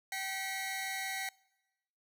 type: tone cluster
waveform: sawtooth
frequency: 770 / 1938 / 2172 Hz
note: G5 / B6 / C#7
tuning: -31 / -33 / -36 cents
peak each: -37 / -36 / -38 dBFS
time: 0.12-1.29 s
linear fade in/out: 2 ms
effects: noise-tail reverb RT60 1.0 s tail -24 dB re dry